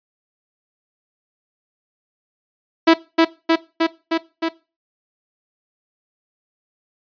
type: tone with echo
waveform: sawtooth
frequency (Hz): 328.1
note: E4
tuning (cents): -8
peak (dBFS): -4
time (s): 2.87-2.94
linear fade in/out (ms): 10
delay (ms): 310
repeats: 5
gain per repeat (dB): -2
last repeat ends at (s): 4.49
effects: noise-tail reverb RT60 0.3 s tail -19 dB re dry + resampled to 11025 Hz